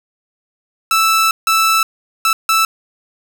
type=tone bursts at uneven times; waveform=sawtooth; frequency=1318.5 Hz; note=E6; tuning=in tune; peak=-7 dBFS; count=4; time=0.91-1.31 / 1.47-1.83 / 2.25-2.33 / 2.49-2.65 s; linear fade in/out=2 ms; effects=7-bit